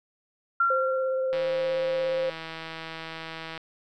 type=tone with exponential decay; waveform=sine; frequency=1373 Hz; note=F6; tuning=30 cents flat; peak=-18 dBFS; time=0.6-1.62 s; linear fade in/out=5 ms; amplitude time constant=220 ms
type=tone with vibrato; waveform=sine; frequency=523.3 Hz; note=C5; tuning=in tune; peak=-24 dBFS; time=0.7-2.3 s; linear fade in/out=5 ms; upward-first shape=sine; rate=17 Hz; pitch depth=12 cents each way
type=click train; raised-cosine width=0.3 ms; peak=-21 dBFS; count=365; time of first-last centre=1.33-3.577 s; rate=162 Hz
effects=none